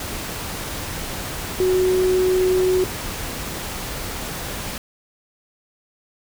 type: tone in noise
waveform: sine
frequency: 370 Hz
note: F#4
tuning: in tune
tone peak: -15 dBFS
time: 1.6-2.84 s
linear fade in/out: 2 ms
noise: pink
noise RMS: -29 dBFS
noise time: 0-4.78 s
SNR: +11 dB
effects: none